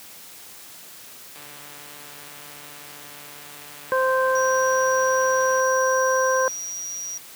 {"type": "click train", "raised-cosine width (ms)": 0.3, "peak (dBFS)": -28, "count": 620, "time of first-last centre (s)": [1.36, 5.6], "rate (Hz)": 146}
{"type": "harmonic tone", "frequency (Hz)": 521, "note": "C5", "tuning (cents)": -7, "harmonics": [1, 2, 3], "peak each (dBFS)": [-20, -23, -25], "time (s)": [3.92, 6.48], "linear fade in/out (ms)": 0}
{"type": "tone", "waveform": "triangle", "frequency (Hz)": 5760, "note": "F#8", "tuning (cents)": -47, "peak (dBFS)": -28, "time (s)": [4.35, 7.18], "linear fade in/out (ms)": 5}
{"effects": ["white hiss -43 dBFS RMS until 7.35 s", "high-pass 100 Hz 12 dB/octave"]}